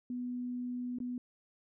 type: tone with dropouts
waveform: sine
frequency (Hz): 246.9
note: B3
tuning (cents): 0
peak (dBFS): -35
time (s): 0.1-1.18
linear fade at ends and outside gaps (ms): 2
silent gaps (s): 0.986-1.002
effects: none